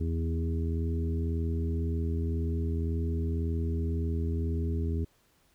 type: harmonic tone with a mistuned harmonic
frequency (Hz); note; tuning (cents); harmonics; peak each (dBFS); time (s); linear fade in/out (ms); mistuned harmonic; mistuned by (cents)
81.9; E2; -11; 1 / 2 / 3 / 4 / 5; -28 / -38 / -37 / -41 / -40; 0-5.05; 10; 2; +15
effects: pink hiss -67 dBFS RMS until 5.54 s